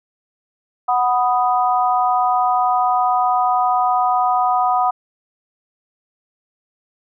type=chord; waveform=sine; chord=B major; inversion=second; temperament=equal; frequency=740 / 987.8 / 1244.5 Hz; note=F#5 / B5 / D#6; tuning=0 / 0 / 0 cents; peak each=-16 / -20 / -20 dBFS; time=0.88-4.91 s; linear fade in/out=10 ms; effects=none